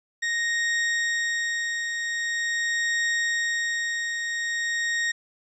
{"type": "tone with tremolo", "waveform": "40% pulse", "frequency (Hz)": 1864.7, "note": "A#6", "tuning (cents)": 0, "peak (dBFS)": -21, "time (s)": [0.22, 5.12], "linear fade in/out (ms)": 10, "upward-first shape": "triangle", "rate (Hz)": 0.44, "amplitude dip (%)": 45, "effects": ["resampled to 22050 Hz", "9-bit"]}